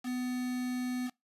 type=tone with quantisation; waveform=triangle; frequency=250 Hz; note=B3; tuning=21 cents sharp; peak=-30 dBFS; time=0.03-1.11 s; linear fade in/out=50 ms; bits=7; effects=noise-tail reverb RT60 0.2 s tail -25 dB re dry + resampled to 32000 Hz